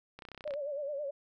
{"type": "clicks", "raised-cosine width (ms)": 0.3, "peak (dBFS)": -30, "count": 12, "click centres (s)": [0.19, 0.222, 0.252, 0.287, 0.317, 0.347, 0.377, 0.408, 0.441, 0.477, 0.508, 0.538]}
{"type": "tone with vibrato", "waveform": "sine", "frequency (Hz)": 575, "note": "D5", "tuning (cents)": -37, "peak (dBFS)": -34, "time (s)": [0.45, 1.11], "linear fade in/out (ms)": 10, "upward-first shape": "sine", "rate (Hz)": 9.3, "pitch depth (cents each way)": 89}
{"effects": []}